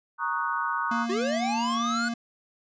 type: chord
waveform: sine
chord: D# minor seventh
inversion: second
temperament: equal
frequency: 932.3 / 1108.7 / 1244.5 / 1480 Hz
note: A#5 / C#6 / D#6 / F#6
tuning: 0 / 0 / 0 / 0 cents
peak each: -31 dBFS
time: 0.18-1.07 s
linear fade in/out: 50 ms
type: tone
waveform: square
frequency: 233.1 Hz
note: A#3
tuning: in tune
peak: -29 dBFS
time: 0.91-2.14 s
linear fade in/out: 5 ms
type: linear sweep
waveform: square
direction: up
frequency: 346.7 to 1483 Hz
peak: -27 dBFS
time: 1.09-2.09 s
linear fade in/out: 10 ms
effects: resampled to 16000 Hz